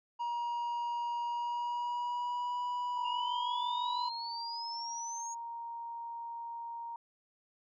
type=tone with pitch glide; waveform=triangle; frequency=950 to 979 Hz; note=A#5 to B5; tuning=+33 to -15 cents; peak=-31 dBFS; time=0.19-4.1 s; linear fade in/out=20 ms; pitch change=+52 cents; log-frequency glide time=1.25-2.62 s
type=tone; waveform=sine; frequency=933 Hz; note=A#5; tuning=1 cent sharp; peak=-39 dBFS; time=2.97-6.96 s; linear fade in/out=2 ms
type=exponential sweep; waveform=sine; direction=up; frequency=2794 to 6700 Hz; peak=-40 dBFS; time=3.04-5.35 s; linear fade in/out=20 ms
effects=resampled to 16000 Hz